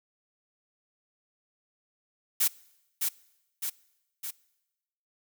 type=noise with echo; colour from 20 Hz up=blue; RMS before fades=-24 dBFS; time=2.4-2.48 s; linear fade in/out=10 ms; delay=610 ms; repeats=3; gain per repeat=-4 dB; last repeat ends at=4.31 s; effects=noise-tail reverb RT60 1.0 s tail -23 dB re dry